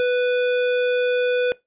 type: tone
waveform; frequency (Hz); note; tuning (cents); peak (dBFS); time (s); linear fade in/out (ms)
square; 495; B4; +4; -18; 0-1.52; 0
effects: noise-tail reverb RT60 0.2 s tail -21 dB re dry + resampled to 8000 Hz